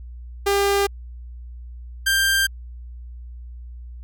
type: tone pair in turn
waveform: sawtooth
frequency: 400 / 1583 Hz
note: G4 / G6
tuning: +35 / +17 cents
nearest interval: 2 octaves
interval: 2382 cents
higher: second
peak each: -13 dBFS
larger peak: neither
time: 0.46-0.87 / 2.06-2.47 s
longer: neither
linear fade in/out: 10 ms
effects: added 60 Hz sine -34 dBFS peak until 4.03 s